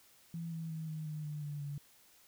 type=tone with pitch steps; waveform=sine; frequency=166.5 / 162.98 / 159.53 / 156.16 / 152.86 / 149.63 / 146.46 / 143.36 Hz; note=E3 / E3 / D#3 / D#3 / D#3 / D3 / D3 / D3; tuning=+18 / -19 / +44 / +7 / -30 / +33 / -4 / -41 cents; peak=-38 dBFS; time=0.34-1.78 s; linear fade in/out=2 ms; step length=180 ms; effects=white hiss -64 dBFS RMS until 2.27 s

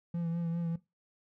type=tone with vibrato; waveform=triangle; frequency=168.7 Hz; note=E3; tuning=40 cents sharp; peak=-29 dBFS; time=0.14-0.76 s; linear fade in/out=5 ms; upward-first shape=triangle; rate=5 Hz; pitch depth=37 cents each way; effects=noise-tail reverb RT60 0.2 s tail -17 dB re dry

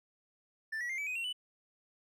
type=tone with pitch steps; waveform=triangle; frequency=1771 / 1931.3 / 2106 / 2297 / 2505 / 2731 / 2978 Hz; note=A6 / B6 / C7 / D7 / D#7 / F7 / F#7; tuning=+11 / -39 / +11 / -39 / +11 / -39 / +11 cents; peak=-33 dBFS; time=0.72-1.329 s; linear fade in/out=10 ms; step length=87 ms; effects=none

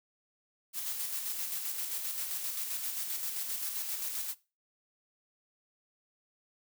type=noise with tremolo; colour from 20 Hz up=blue; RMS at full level=-35 dBFS; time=0.73-4.35 s; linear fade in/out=50 ms; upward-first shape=square; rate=7.6 Hz; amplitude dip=35%; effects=noise-tail reverb RT60 0.3 s tail -20 dB re dry

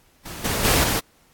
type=noise with level steps; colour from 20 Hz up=pink; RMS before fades=-35 / -24 / -18 / -22 dBFS; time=0.25-1 s; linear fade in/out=10 ms; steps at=0.44 / 0.64 / 0.83 s; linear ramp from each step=10 ms; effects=pink hiss -58 dBFS RMS until 1.33 s + AAC 64 kbps

